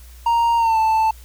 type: tone with pitch glide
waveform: triangle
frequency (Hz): 932.3 to 883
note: A#5 to A5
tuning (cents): 0 to +6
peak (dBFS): -12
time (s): 0.26-1.11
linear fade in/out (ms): 5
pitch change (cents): -94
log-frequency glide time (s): 0.57-0.78
effects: added 60 Hz sine -39 dBFS peak until 1.24 s + white hiss -49 dBFS RMS until 1.24 s